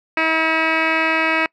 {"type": "tone with low-pass filter", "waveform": "10% pulse", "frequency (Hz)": 321.5, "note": "E4", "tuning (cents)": -43, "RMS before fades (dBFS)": -18, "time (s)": [0.17, 1.46], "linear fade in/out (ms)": 2, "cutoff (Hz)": 2600, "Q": 4.9, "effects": ["noise-tail reverb RT60 0.1 s tail -26 dB re dry"]}